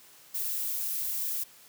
violet noise, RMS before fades -32 dBFS, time 0.34-1.44 s, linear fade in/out 10 ms, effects white hiss -55 dBFS RMS until 1.68 s + high-pass 100 Hz 12 dB/octave

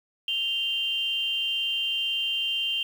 sine tone pair together, 2794 / 3136 Hz, F7 / G7, 0 / 0 cents, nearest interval major second, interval 200 cents, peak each -28 / -27 dBFS, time 0.28-2.83 s, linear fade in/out 2 ms, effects 8-bit

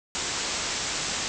white low-pass noise, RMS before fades -30 dBFS, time 0.15-1.28 s, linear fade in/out 0 ms, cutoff 7900 Hz, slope 96 dB/octave, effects none

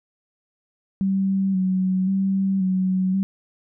sine tone with vibrato, 190 Hz, F#3, 46 cents sharp, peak -18 dBFS, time 1.01-3.23 s, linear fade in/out 0 ms, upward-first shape square, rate 0.94 Hz, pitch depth 30 cents each way, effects none

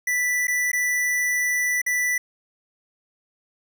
square tone with dropouts, 1975.5 Hz, B6, in tune, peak -21 dBFS, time 0.07-2.18 s, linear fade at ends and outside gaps 5 ms, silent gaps 0.471-0.48 / 0.717-0.731 / 1.817-1.863 s, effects none

